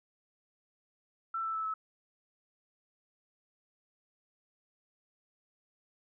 sine tone with pitch steps, 1337 / 1323.9 / 1311 / 1298.2 Hz, E6 / E6 / E6 / E6, +24 / +7 / -10 / -27 cents, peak -32 dBFS, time 1.34-1.74 s, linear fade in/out 5 ms, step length 100 ms, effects none

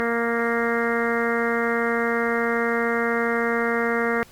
harmonic tone, 233.1 Hz, A#3, in tune, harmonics 1 / 2 / 3 / 4 / 5 / 6 / 7 / 8 / 9, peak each -27 / -24 / -31 / -35 / -31 / -29 / -32 / -29 / -33 dBFS, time 0-4.23 s, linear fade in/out 0 ms, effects pink hiss -50 dBFS RMS until 4.31 s + Opus 32 kbps

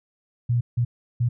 sine tone bursts at uneven times, 120 Hz, B2, 49 cents flat, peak -18 dBFS, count 3, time 0.49-0.61 / 0.77-0.85 / 1.2-1.29 s, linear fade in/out 10 ms, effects none

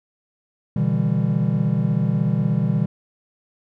triangle chord, E minor seventh, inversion second, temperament just, 123.61 / 148.33 / 164.81 / 197.78 Hz, B2 / D3 / E3 / G3, +2 / +18 / 0 / +16 cents, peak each -21 dBFS, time 0.76-2.86 s, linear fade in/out 5 ms, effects none

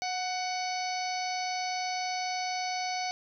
harmonic tone with a mistuned harmonic, 746 Hz, F#5, 14 cents sharp, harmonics 1 / 2 / 3 / 4 / 5 / 6 / 7 / 8, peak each -32 / -46 / -38 / -48 / -48 / -39 / -44 / -42 dBFS, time 0.02-3.11 s, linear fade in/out 0 ms, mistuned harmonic 1, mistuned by -30 cents, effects none

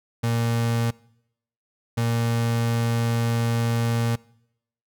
35% pulse tone pair in turn, 116.54 / 116.54 Hz, A#2 / A#2, 0 / 0 cents, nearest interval unison, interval 0 cents, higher neither, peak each -19 dBFS, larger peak neither, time 0.23-0.91 / 1.97-4.16 s, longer second, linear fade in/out 10 ms, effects noise-tail reverb RT60 0.8 s tail -24 dB re dry

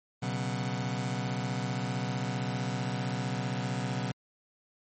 sawtooth chord, B suspended second, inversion none, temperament just, 123.47 / 138.9 / 185.21 Hz, B2 / C#3 / F#3, 0 / +4 / +2 cents, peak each -29 / -32 / -31 dBFS, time 0.22-4.12 s, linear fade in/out 10 ms, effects MP3 32 kbps

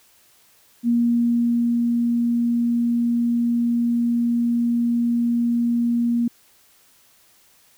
sine tone with ADSR envelope, 236.6 Hz, A#3, 26 cents sharp, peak -15 dBFS, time 0.83-6.28 s, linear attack 50 ms, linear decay 930 ms, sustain -2 dB, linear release 5 ms, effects white hiss -56 dBFS RMS until 7.77 s

